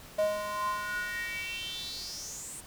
square tone with high-pass filter sweep, 207.7 Hz, G#3, in tune, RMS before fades -35 dBFS, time 0.18-2.61 s, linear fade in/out 10 ms, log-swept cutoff 600 to 8900 Hz, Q 6.6, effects pink hiss -50 dBFS RMS until 2.66 s

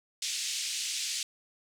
white band-pass noise, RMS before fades -34 dBFS, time 0.22-1.23 s, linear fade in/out 2 ms, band 2500 to 7600 Hz, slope 24 dB/octave, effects none

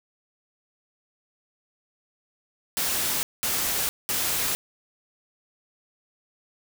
white noise bursts, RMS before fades -26 dBFS, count 3, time 2.77-4.55 s, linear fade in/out 0 ms, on 460 ms, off 200 ms, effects none

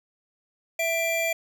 square tone pair together, 662.8 / 2365 Hz, E5 / D7, +9 / +12 cents, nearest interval octave + minor seventh, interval 2203 cents, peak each -27 dBFS, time 0.79-1.33 s, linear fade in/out 5 ms, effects none

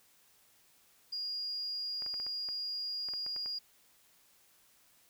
sine tone, 4846 Hz, D#8, 47 cents flat, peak -35 dBFS, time 1.12-3.59 s, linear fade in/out 10 ms
clicks, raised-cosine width 0.5 ms, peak -35 dBFS, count 11, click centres 2.022 / 2.063 / 2.141 / 2.2 / 2.266 / 2.488 / 3.087 / 3.137 / 3.264 / 3.363 / 3.46 s
effects white hiss -66 dBFS RMS until 5.09 s

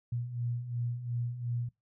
sine beating tone pair, 118 / 120.8 Hz, A#2 / B2, +22 / -38 cents, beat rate 2.8 Hz, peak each -39 / -33 dBFS, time 0.12-1.69 s, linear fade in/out 5 ms, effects noise-tail reverb RT60 0.2 s tail -22 dB re dry

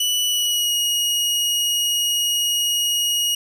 sawtooth tone with pitch glide, 2960 to 2884 Hz, F#7 to F#7, 0 to -45 cents, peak -15 dBFS, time 0-3.35 s, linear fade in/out 5 ms, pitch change -45 cents, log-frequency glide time 0.27-0.74 s, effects none

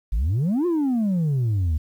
sine exponential two-way sweep, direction up then down, 46.25 to 363.7 to 73.6 Hz, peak -16 dBFS, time 0.12-1.78 s, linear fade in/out 10 ms, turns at 0.66 s, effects tanh soft clip ceiling -18 dBFS + 9-bit

